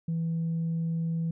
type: tone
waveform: sine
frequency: 164.81 Hz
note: E3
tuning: in tune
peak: -25 dBFS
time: 0.08-1.31 s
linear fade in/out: 5 ms
effects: tanh soft clip ceiling -24 dBFS